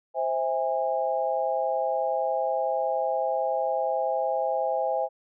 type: chord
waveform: sine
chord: C augmented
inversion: none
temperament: just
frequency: 523.3 / 654.1 / 817.6 Hz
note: C5 / E5 / G#5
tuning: 0 / -14 / -27 cents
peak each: -28 dBFS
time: 0.14-5.09 s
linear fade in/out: 50 ms
effects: none